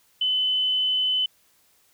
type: tone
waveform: sine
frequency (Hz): 3024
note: F#7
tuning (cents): +37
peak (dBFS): -20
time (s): 0.21-1.26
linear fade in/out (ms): 5
effects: white hiss -62 dBFS RMS until 1.93 s